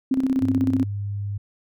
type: tone with tremolo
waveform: sine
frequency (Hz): 263.5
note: C4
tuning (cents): +12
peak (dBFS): -16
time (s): 0.11-0.84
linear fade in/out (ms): 5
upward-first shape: square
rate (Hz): 16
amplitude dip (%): 60
type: tone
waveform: sine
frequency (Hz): 101.2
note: G#2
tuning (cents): -44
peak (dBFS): -25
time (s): 0.41-1.38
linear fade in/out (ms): 10
effects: none